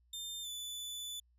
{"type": "tone with pitch glide", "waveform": "sawtooth", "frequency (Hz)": [3600, 3485], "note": ["A7", "A7"], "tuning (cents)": [39, -17], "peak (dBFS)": -38, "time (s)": [0.13, 1.2], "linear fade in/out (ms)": 5, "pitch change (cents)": -56, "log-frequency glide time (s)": [0.43, 0.48], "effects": ["added 60 Hz sine -67 dBFS peak until 1.38 s"]}